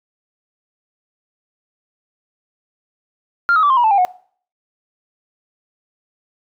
sine tone with pitch steps, 1393 / 1270 / 1157.9 / 1055.7 / 962.5 / 877.5 / 800.1 / 729.4 Hz, F6 / D#6 / D6 / C6 / B5 / A5 / G5 / F#5, -5 / +35 / -25 / +15 / -45 / -5 / +35 / -25 cents, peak -9 dBFS, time 3.49-4.05 s, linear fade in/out 0 ms, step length 70 ms, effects noise-tail reverb RT60 0.5 s tail -21 dB re dry + tanh soft clip ceiling -7 dBFS

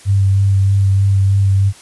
sine tone with vibrato, 98 Hz, G2, in tune, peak -9 dBFS, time 0.05-1.73 s, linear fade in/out 50 ms, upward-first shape sine, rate 3.2 Hz, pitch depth 16 cents each way, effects white hiss -41 dBFS RMS until 1.81 s + resampled to 24000 Hz

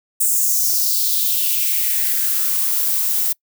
violet noise with high-pass filter sweep, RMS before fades -18 dBFS, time 0.2-3.33 s, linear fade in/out 10 ms, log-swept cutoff 8300 to 600 Hz, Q 3.1, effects noise-tail reverb RT60 0.1 s tail -25 dB re dry

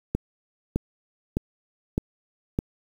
click train, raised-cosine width 3 ms, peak -10 dBFS, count 5, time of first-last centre 0.15-2.589 s, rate 1.64 Hz, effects 7-bit

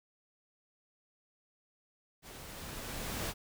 pink noise with level ramp, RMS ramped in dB -50 to -36 dBFS, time 2.22-3.34 s, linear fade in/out 50 ms, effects none

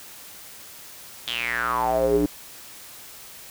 square tone with band-pass filter sweep, 59.3 Hz, A#1, 30 cents sharp, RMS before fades -23 dBFS, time 1.27-2.26 s, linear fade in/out 5 ms, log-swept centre 3500 to 310 Hz, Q 7.9, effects white hiss -43 dBFS RMS until 3.5 s

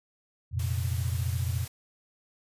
sine chord, F suspended fourth, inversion none, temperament equal, 87.31 / 116.54 / 130.81 Hz, F2 / Bb2 / C3, 0 / 0 / 0 cents, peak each -29 / -31 / -35 dBFS, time 0.51-1.67 s, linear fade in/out 50 ms
white noise, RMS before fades -43 dBFS, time 0.59-1.68 s, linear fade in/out 5 ms
effects resampled to 32000 Hz

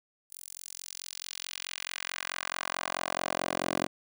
10% pulse tone with high-pass filter sweep, 44.62 Hz, F1, 38 cents sharp, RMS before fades -36 dBFS, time 0.3-3.87 s, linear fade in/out 10 ms, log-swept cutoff 10000 to 350 Hz, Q 1.2, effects none

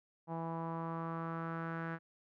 sawtooth tone with low-pass filter sweep, 164.81 Hz, E3, in tune, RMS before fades -40 dBFS, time 0.27-1.99 s, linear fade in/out 50 ms, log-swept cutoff 880 to 1600 Hz, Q 4, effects none

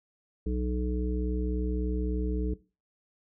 harmonic tone, 61.74 Hz, B1, in tune, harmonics 1 / 3 / 5 / 7, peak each -29 / -34 / -36 / -37 dBFS, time 0.46-2.54 s, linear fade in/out 5 ms, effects noise-tail reverb RT60 0.3 s tail -18 dB re dry

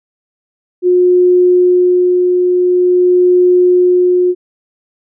sine tone with tremolo, 360 Hz, F#4, 47 cents flat, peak -5 dBFS, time 0.82-4.35 s, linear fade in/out 50 ms, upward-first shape sine, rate 0.47 Hz, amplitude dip 30%, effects none

